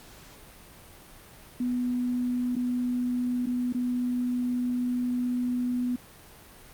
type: tone with dropouts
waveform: sine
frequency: 246.9 Hz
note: B3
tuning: in tune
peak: -25 dBFS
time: 1.6-5.96 s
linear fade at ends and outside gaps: 5 ms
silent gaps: 2.555-2.563 / 3.459-3.468 / 3.726-3.746 s
effects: pink hiss -50 dBFS RMS until 6.73 s + Opus 48 kbps